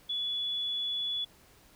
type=tone; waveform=sine; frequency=3418 Hz; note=G#7; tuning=49 cents sharp; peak=-30 dBFS; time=0.09-1.25 s; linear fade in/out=10 ms; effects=pink hiss -60 dBFS RMS until 1.75 s